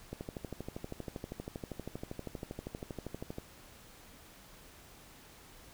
click train, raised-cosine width 2 ms, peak -26 dBFS, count 42, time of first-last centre 0.13-3.384 s, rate 12.6 Hz, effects pink hiss -56 dBFS RMS until 5.73 s

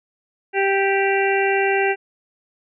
harmonic tone, 392 Hz, G4, in tune, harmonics 1 / 2 / 4 / 5 / 6 / 7, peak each -19 / -22 / -25 / -26 / -27 / -27 dBFS, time 0.53-1.96 s, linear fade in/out 50 ms, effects none

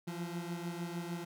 30% pulse beating tone pair, 170 / 176.6 Hz, F3 / F3, -46 / +20 cents, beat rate 6.6 Hz, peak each -37 / -40 dBFS, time 0.07-1.25 s, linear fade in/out 10 ms, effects none

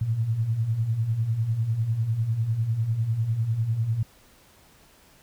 sine beating tone pair, 105.9 / 115.9 Hz, G#2 / A#2, +34 / -10 cents, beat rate 10 Hz, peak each -30 / -23 dBFS, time 0.01-4.03 s, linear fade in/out 5 ms, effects pink hiss -56 dBFS RMS until 5.22 s

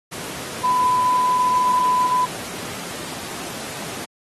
sine tone in noise, 1001 Hz, B5, 23 cents sharp, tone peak -15 dBFS, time 0.63-2.26 s, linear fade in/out 20 ms, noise pink, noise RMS -31 dBFS, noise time 0.11-4.06 s, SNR +13 dB, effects high-pass 150 Hz 12 dB/octave + AAC 32 kbps

